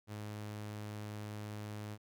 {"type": "tone", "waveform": "sawtooth", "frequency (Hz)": 105.3, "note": "G#2", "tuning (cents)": 24, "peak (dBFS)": -38, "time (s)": [0.07, 1.98], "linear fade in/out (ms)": 50, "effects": []}